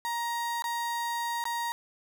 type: tone with dropouts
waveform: 35% pulse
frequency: 940 Hz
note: A#5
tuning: 14 cents sharp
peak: -28 dBFS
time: 0.05-1.72 s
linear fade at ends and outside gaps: 0 ms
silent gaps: 0.622-0.641 / 1.44-1.454 s
effects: none